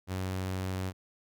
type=tone; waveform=sawtooth; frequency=93.6 Hz; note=F#2; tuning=20 cents sharp; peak=-28 dBFS; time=0.07-0.93 s; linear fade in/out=50 ms; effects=none